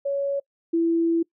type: tone pair in turn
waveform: sine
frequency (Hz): 559 / 333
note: C#5 / E4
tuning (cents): +14 / +18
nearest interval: major sixth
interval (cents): 896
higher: first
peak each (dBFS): -22 / -18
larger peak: second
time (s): 0.05-0.4 / 0.73-1.23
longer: second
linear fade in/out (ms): 10
effects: noise-tail reverb RT60 0.1 s tail -24 dB re dry